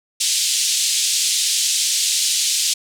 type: band-pass noise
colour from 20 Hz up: white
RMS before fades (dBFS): -19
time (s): 0.2-2.74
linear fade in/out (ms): 10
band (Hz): 3000 to 8500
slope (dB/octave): 24
effects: none